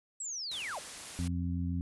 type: linear sweep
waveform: sine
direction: down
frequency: 7940 to 490.3 Hz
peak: -36 dBFS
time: 0.2-0.79 s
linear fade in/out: 5 ms
type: noise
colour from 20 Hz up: white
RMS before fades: -44 dBFS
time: 0.51-1.28 s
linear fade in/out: 5 ms
type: harmonic tone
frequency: 87.1 Hz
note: F2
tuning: 4 cents flat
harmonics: 1 / 2 / 3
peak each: -33 / -36 / -38 dBFS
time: 1.19-1.81 s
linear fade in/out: 0 ms
effects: resampled to 24000 Hz